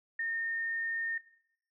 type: tone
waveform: sine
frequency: 1828 Hz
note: A#6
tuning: 34 cents flat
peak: -31 dBFS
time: 0.19-1.18 s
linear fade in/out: 5 ms
effects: noise-tail reverb RT60 0.7 s tail -17 dB re dry